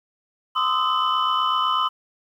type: tone cluster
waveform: sine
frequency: 1034 / 1231 / 1299 / 3006 Hz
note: C6 / D#6 / E6 / F#7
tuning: -21 / -19 / -26 / +27 cents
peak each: -22 / -23 / -24 / -26 dBFS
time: 0.55-1.89 s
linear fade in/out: 20 ms
effects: tanh soft clip ceiling -11 dBFS + 9-bit